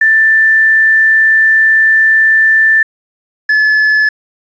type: tone pair in turn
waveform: sine / triangle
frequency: 1771 / 1723.6 Hz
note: A6 / A6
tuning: +11 / -36 cents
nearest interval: unison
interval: 47 cents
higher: first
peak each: -5 dBFS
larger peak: neither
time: 0.01-2.83 / 3.49-4.09 s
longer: first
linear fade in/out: 5 ms
effects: resampled to 16000 Hz + 7-bit